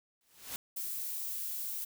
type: noise with exponential growth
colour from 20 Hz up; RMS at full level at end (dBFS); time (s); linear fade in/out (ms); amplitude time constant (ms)
white; -37; 0.21-0.56; 1; 74
type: noise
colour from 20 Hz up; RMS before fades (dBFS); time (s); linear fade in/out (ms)
violet; -38; 0.76-1.85; 10
effects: none